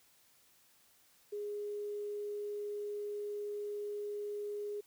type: tone with quantisation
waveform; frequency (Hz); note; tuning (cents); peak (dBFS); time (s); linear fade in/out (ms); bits
sine; 413.7; G#4; -7; -37; 1.32-4.81; 10; 11
effects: white hiss -67 dBFS RMS until 4.86 s